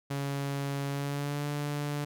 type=tone with pitch glide; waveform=sawtooth; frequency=140 to 145.86 Hz; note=C#3 to D3; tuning=+18 to -12 cents; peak=-27 dBFS; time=0.1-2.05 s; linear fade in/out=10 ms; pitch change=+70 cents; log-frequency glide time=0.88-1.47 s; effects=none